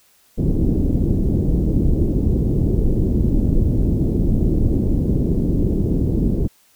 pink low-pass noise, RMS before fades -17 dBFS, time 0.37-6.48 s, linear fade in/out 20 ms, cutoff 360 Hz, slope 24 dB/octave, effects white hiss -56 dBFS RMS until 6.75 s

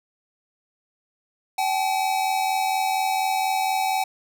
square tone pair together, 765.8 / 850 Hz, G5 / G#5, -41 / +40 cents, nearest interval major second, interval 181 cents, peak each -23 / -27 dBFS, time 1.58-4.04 s, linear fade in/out 5 ms, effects none

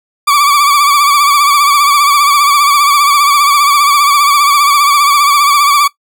40% pulse tone with vibrato, 1152 Hz, D6, 34 cents flat, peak -5 dBFS, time 0.27-5.88 s, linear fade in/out 10 ms, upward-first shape sine, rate 15 Hz, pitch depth 60 cents each way, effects noise-tail reverb RT60 0.1 s tail -18 dB re dry

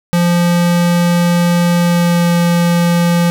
square tone with pitch glide, 173.6 to 172.3 Hz, F3 to F3, -10 to -23 cents, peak -10 dBFS, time 0.13-3.3 s, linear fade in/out 0 ms, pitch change -13 cents, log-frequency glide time 1.78-2.31 s, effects none

